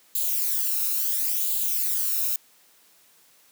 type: noise with flanger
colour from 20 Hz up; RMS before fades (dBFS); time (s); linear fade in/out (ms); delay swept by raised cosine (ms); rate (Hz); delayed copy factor
violet; -25; 0.15-2.36; 2; 0.26 to 0.77; 0.72; +0.6
effects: white hiss -58 dBFS RMS until 3.51 s + high-pass 150 Hz 12 dB/octave